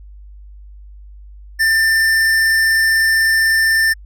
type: tone with tanh clipping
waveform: sine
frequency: 1788 Hz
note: A6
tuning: 27 cents sharp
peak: -13 dBFS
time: 1.59-3.94 s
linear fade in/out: 20 ms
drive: 17 dB
effects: added 50 Hz sine -35 dBFS peak until 4.05 s